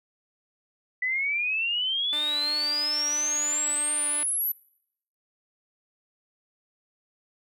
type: exponential sweep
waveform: sine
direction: up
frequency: 1975.5 to 12000 Hz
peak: -24 dBFS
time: 1.02-4.52 s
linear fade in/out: 5 ms
type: tone with vibrato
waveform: 5% pulse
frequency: 296.7 Hz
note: D4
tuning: 18 cents sharp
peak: -24 dBFS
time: 2.13-4.23 s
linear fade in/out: 0 ms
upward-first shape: sine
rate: 2.9 Hz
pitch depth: 11 cents each way
effects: noise-tail reverb RT60 0.7 s tail -24 dB re dry